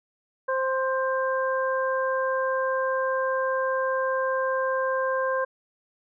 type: harmonic tone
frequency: 525 Hz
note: C5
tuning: 6 cents sharp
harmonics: 1 / 2 / 3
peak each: -25 / -28 / -30 dBFS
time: 0.48-5.45 s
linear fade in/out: 10 ms
effects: none